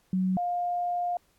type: tone pair in turn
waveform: sine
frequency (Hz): 186.3 / 706.2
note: F#3 / F5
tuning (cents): +12 / +19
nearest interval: octave + major seventh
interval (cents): 2307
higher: second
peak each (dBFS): -23 / -26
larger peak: first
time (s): 0.13-0.37 / 0.37-1.17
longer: second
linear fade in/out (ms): 2
effects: pink hiss -67 dBFS RMS until 1.38 s + AAC 64 kbps